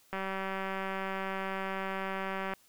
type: click train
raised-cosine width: 0.5 ms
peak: -21 dBFS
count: 463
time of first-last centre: 0.13-2.536 s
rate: 192 Hz
effects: white hiss -64 dBFS RMS until 2.68 s